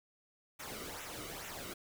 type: noise with flanger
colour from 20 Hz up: pink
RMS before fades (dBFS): -45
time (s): 0.59-1.74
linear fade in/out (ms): 10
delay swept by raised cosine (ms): 0.21 to 1.21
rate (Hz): 2.3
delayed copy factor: -0.65
effects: none